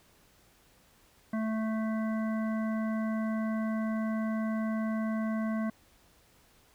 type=harmonic tone; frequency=220 Hz; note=A3; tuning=in tune; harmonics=1 / 3 / 5 / 7 / 9; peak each=-29 / -39 / -43 / -46 / -48 dBFS; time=1.33-5.7 s; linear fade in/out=5 ms; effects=pink hiss -63 dBFS RMS until 6.74 s